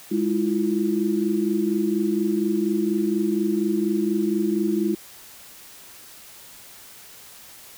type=tone cluster; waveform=sine; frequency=206.4 / 323.2 / 347.4 Hz; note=G#3 / E4 / F4; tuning=-10 / -34 / -9 cents; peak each=-24 dBFS; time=0.11-4.95 s; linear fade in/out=10 ms; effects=white hiss -45 dBFS RMS until 7.77 s